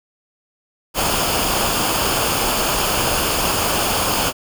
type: noise with comb filter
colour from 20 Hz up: pink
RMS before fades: -19 dBFS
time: 0.94-4.33 s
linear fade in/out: 50 ms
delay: 0.51 ms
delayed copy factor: -0.55
effects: none